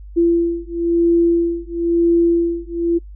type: beating tone pair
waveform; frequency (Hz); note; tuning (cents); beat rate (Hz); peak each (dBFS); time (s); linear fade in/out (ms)
sine; 338.9 / 339.9; E4 / F4; +48 / -47; 1; -16; 0.16-2.99; 20
effects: noise-tail reverb RT60 0.1 s tail -24 dB re dry + added 50 Hz sine -33 dBFS peak until 3.15 s